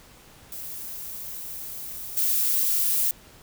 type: noise with level steps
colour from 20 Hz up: violet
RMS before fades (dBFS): -36 / -23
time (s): 0.52-3.11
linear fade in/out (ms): 2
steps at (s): 2.17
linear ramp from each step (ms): 2
effects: pink hiss -51 dBFS RMS until 3.42 s